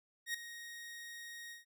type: tone with ADSR envelope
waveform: sawtooth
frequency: 1873 Hz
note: A#6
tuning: 8 cents sharp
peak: -30 dBFS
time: 0.26-1.65 s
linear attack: 83 ms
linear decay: 3 ms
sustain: -13 dB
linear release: 140 ms
effects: none